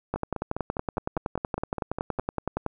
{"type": "two click trains", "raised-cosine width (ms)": 1, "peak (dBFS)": [-13, -16], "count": [28, 11], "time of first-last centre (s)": [[0.14, 2.663], [0.16, 2.188]], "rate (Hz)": [10.7, 4.93], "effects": []}